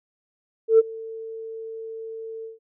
sine tone with ADSR envelope, 447.8 Hz, A4, 30 cents sharp, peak -8 dBFS, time 0.68-2.59 s, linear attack 110 ms, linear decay 27 ms, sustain -24 dB, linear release 150 ms, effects tanh soft clip ceiling -6 dBFS

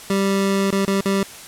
25% pulse tone with dropouts, 196 Hz, G3, in tune, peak -13 dBFS, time 0.1-1.23 s, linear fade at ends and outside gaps 2 ms, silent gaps 0.706-0.726 / 0.851-0.877 / 1.009-1.056 s, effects white hiss -38 dBFS RMS until 1.47 s + low-pass 11000 Hz 12 dB/octave

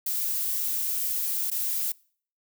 violet noise with dropouts, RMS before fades -28 dBFS, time 0.06-1.92 s, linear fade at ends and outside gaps 5 ms, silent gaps 1.503-1.514 s, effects noise-tail reverb RT60 0.5 s tail -24 dB re dry

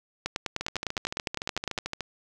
two click trains, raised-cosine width 0.2 ms, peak -14 / -11 dBFS, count 20 / 16, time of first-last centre 0.61-2.007 / 0.26-1.778 s, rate 13.6 / 9.88 Hz, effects none

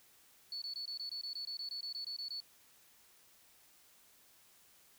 sine tone bursts, 4435 Hz, C#8, in tune, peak -39 dBFS, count 16, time 0.52-2.403 s, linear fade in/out 2 ms, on 98 ms, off 21 ms, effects white hiss -65 dBFS RMS until 4.98 s

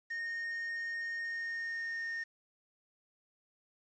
triangle tone with pitch glide, 1846 to 1835.4 Hz, A#6 to A#6, -17 to -27 cents, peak -34 dBFS, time 0.1-2.24 s, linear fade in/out 10 ms, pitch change -10 cents, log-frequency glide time 1.23-2.02 s, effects resampled to 16000 Hz + 10-bit

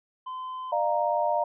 triangle tone, 1026 Hz, C6, 34 cents flat, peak -31 dBFS, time 0.26-0.72 s, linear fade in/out 10 ms
sine chord, Bb major, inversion first, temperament equal with one note detuned, 601.1 / 698.5 / 932.3 Hz, D5 / F5 / Bb5, +40 / 0 / 0 cents, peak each -27 dBFS, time 0.72-1.44 s, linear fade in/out 5 ms
effects resampled to 8000 Hz

